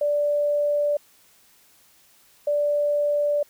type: tone pair in turn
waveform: sine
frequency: 585 / 585 Hz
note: D5 / D5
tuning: -7 / -7 cents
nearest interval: unison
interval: 0 cents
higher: neither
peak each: -19 dBFS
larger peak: neither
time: 0.01-0.97 / 2.47-3.43 s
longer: neither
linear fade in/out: 5 ms
effects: white hiss -57 dBFS RMS until 3.49 s